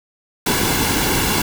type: noise with comb filter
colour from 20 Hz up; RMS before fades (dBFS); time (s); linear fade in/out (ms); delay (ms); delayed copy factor
pink; -18; 0.46-1.42; 5; 1.6; -0.55
effects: none